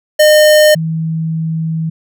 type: tone pair in turn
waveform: square / sine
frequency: 609 / 161.3 Hz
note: D#5 / E3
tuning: -37 / -37 cents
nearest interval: octave + major seventh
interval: 2300 cents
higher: first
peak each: -5 / -14 dBFS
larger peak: first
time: 0.19-0.75 / 0.75-1.9 s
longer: second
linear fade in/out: 10 ms
effects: none